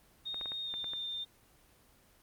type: tone with pitch glide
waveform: sine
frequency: 3700 to 3609 Hz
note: A#7 to A7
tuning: -14 to +43 cents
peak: -36 dBFS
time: 0.25-1.25 s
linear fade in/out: 20 ms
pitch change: -43 cents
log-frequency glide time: 0.65-0.72 s
type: clicks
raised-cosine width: 0.5 ms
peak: -30 dBFS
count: 7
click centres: 0.344 / 0.412 / 0.458 / 0.519 / 0.74 / 0.843 / 0.935 s
effects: pink hiss -64 dBFS RMS until 2.22 s + Opus 24 kbps